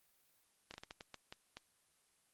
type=slowing click train; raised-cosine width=0.2 ms; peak=-30 dBFS; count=9; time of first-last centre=0.71-1.57 s; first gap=30 ms; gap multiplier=1.35; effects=white hiss -74 dBFS RMS until 2.33 s + Opus 24 kbps